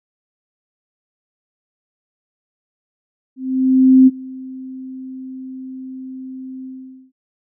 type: tone with ADSR envelope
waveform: sine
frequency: 260.6 Hz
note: C4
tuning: 7 cents flat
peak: -4 dBFS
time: 3.36-7.12 s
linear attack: 710 ms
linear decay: 31 ms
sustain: -24 dB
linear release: 470 ms
effects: none